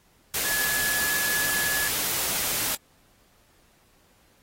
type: tone in noise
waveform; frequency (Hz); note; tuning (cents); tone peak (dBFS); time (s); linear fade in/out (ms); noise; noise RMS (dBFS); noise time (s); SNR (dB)
sine; 1700; G#6; +40; -27; 0.45-1.88; 2; white; -27; 0.34-2.75; -3
effects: pink hiss -62 dBFS RMS until 4.42 s + AAC 48 kbps